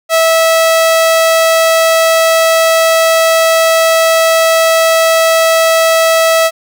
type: tone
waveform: sawtooth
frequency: 652 Hz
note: E5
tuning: 19 cents flat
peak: -3 dBFS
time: 0.09-6.51 s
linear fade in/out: 50 ms
effects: none